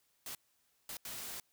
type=noise bursts at uneven times; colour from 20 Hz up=white; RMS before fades=-44 dBFS; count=3; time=0.26-0.35 / 0.89-0.97 / 1.05-1.4 s; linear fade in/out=2 ms; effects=white hiss -75 dBFS RMS until 1.52 s